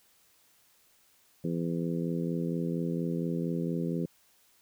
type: harmonic tone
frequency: 84.3 Hz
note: E2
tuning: 39 cents sharp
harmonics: 2 / 3 / 4 / 5 / 6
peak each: -31 / -35 / -37 / -39 / -41 dBFS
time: 1.44-4.06 s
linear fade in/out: 5 ms
effects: white hiss -65 dBFS RMS until 4.61 s